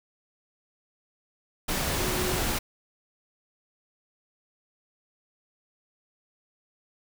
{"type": "tone in noise", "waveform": "sine", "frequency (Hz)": 366.1, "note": "F#4", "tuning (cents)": -18, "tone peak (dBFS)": -32, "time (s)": [1.99, 2.4], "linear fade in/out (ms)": 10, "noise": "pink", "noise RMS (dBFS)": -28, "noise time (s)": [1.68, 2.59], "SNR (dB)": -7, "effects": []}